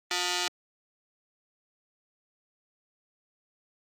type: ring-modulated tone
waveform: 5% pulse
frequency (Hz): 535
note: C5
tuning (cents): +38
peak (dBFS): -12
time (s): 0.11-0.48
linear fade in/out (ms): 2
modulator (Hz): 178
effects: low-pass 10000 Hz 12 dB/octave + Opus 24 kbps